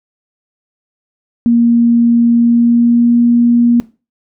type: tone with pitch glide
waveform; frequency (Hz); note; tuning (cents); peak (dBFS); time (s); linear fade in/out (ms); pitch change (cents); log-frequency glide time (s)
sine; 235.1 to 237.8; A#3 to A#3; +15 to +35; -6; 1.46-3.8; 0; +20; 2.36-3.21
effects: noise-tail reverb RT60 0.3 s tail -19 dB re dry